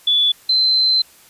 sine tone pair in turn, 3447 / 4084 Hz, A7 / C8, -36 / -43 cents, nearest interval minor third, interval 293 cents, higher second, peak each -12 dBFS, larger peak neither, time 0.07-0.32 / 0.49-1.02 s, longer second, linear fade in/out 5 ms, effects white hiss -48 dBFS RMS until 1.29 s + resampled to 32000 Hz

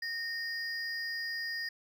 triangle tone pair together, 1839 / 4910 Hz, A#6 / D#8, -24 / -24 cents, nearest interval octave + perfect fourth, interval 1700 cents, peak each -34 / -38 dBFS, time 0.02-1.69 s, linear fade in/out 5 ms, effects none

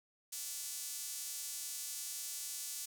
sawtooth tone with high-pass filter, 288.7 Hz, D4, 30 cents flat, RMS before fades -43 dBFS, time 0.32-2.86 s, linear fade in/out 10 ms, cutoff 7000 Hz, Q 1.1, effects none

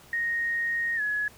sine tone with pitch glide, 1864.7 to 1690.3 Hz, A#6 to G#6, 0 to +30 cents, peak -25 dBFS, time 0.13-1.28 s, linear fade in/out 2 ms, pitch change -170 cents, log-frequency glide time 0.96-1.01 s, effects pink hiss -53 dBFS RMS until 1.37 s

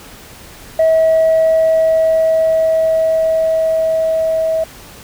sine tone with level ramp, 644 Hz, E5, 41 cents flat, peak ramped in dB -6 to -12 dBFS, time 0.79-4.64 s, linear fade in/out 5 ms, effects tanh soft clip ceiling -6 dBFS + pink hiss -37 dBFS RMS until 5.03 s

